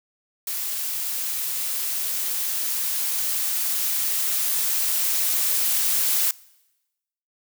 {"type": "noise with level ramp", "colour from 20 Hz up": "blue", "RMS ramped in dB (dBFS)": [-28, -21], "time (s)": [0.47, 6.31], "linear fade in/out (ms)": 2, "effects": ["noise-tail reverb RT60 1.0 s tail -23 dB re dry"]}